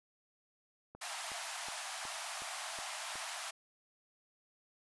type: click train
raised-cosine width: 1 ms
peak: -36 dBFS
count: 7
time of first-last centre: 0.95-3.156 s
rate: 2.72 Hz
type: high-pass noise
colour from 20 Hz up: pink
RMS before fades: -42 dBFS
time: 1.01-3.51 s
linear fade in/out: 10 ms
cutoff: 630 Hz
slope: 96 dB/octave
effects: resampled to 24000 Hz